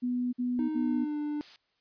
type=tone bursts; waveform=sine; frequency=246.9 Hz; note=B3; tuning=in tune; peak=-27 dBFS; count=3; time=0.02-1.054 s; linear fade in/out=20 ms; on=310 ms; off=52 ms
type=tone with pitch glide; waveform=triangle; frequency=311.1 to 296.9 Hz; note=D#4 to D4; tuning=0 to +19 cents; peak=-28 dBFS; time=0.59-1.41 s; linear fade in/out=0 ms; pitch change=-81 cents; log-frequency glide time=0.69-1.18 s
type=noise; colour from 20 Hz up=blue; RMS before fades=-44 dBFS; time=1.41-1.56 s; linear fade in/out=0 ms
effects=white hiss -74 dBFS RMS until 1.8 s + resampled to 11025 Hz